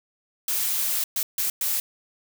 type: noise bursts at uneven times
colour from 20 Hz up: blue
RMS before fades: -25 dBFS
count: 4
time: 0.48-1.04 / 1.16-1.23 / 1.38-1.5 / 1.61-1.8 s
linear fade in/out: 2 ms
effects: none